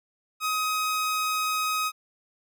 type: tone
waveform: sawtooth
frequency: 1261 Hz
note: D#6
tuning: 23 cents sharp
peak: -21 dBFS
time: 0.4-1.92 s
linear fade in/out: 50 ms
effects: none